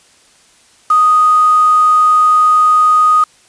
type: tone with quantisation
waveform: sine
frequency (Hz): 1244.5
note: D#6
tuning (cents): 0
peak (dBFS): -6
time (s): 0.9-3.24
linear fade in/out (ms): 5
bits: 4
effects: white hiss -48 dBFS RMS until 3.48 s + resampled to 22050 Hz